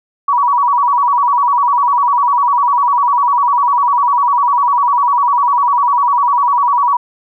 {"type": "tone with vibrato", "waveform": "sine", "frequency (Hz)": 1046.5, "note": "C6", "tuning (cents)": 0, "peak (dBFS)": -9, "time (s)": [0.28, 6.97], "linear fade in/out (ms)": 5, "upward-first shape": "square", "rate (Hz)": 10, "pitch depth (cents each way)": 130, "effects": []}